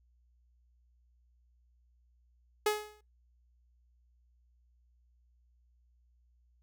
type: tone with exponential decay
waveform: sawtooth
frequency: 422.4 Hz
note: G#4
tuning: 29 cents sharp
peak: -20 dBFS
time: 2.66-3.01 s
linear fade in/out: 5 ms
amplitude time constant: 74 ms
effects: noise-tail reverb RT60 0.2 s tail -22 dB re dry + added 60 Hz sine -65 dBFS peak until 6.62 s